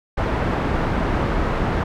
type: low-pass noise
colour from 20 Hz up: pink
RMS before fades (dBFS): -21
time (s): 0.17-1.84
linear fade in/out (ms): 10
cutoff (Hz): 1500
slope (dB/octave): 12
effects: none